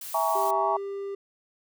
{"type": "noise", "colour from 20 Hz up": "blue", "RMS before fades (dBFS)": -38, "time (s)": [0.01, 0.51], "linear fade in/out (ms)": 5}
{"type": "chord", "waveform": "sine", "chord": "A# half-diminished seventh", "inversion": "second", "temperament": "equal with one note detuned", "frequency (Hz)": [659.3, 830.6, 932.3, 1124.2], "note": ["E5", "G#5", "A#5", "C#6"], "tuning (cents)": [0, 0, 0, 24], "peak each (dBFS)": -28, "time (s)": [0.14, 0.77], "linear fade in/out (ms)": 5}
{"type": "tone with pitch glide", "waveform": "triangle", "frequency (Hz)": [392, 396.8], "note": ["G4", "G4"], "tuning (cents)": [0, 21], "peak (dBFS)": -29, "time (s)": [0.35, 1.15], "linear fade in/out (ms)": 5, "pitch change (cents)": 21, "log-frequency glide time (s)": [0.59, 0.72]}
{"effects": []}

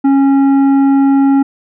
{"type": "tone with tanh clipping", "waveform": "triangle", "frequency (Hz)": 274.6, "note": "C#4", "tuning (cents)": -16, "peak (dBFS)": -8, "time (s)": [0.04, 1.43], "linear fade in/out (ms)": 10, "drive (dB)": 13, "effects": []}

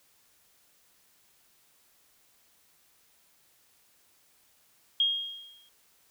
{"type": "tone with exponential decay", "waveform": "sine", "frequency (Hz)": 3251, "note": "G#7", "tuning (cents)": -38, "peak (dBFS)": -20, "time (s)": [5, 5.69], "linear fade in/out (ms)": 2, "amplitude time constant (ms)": 150, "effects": ["white hiss -65 dBFS RMS until 6.1 s"]}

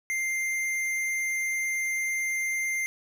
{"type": "tone with hard clipping", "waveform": "sine", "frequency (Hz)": 2097, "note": "C7", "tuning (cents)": 3, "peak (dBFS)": -28, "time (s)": [0.1, 2.86], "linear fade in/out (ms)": 0, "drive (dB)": 12, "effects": []}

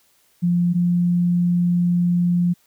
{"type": "tone pair in turn", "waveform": "sine", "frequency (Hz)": [174.61, 175.27], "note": ["F3", "F3"], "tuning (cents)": [0, 6], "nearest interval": "unison", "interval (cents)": 6, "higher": "second", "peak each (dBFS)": -15, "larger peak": "neither", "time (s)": [[0.42, 0.74], [0.74, 2.54]], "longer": "second", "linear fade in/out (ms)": 20, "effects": ["white hiss -60 dBFS RMS until 2.66 s"]}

